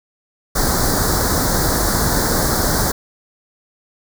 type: band-stop noise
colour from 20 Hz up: pink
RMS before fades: -17 dBFS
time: 0.55-2.92 s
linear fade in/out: 10 ms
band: 1800 to 4100 Hz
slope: 48 dB/octave
effects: none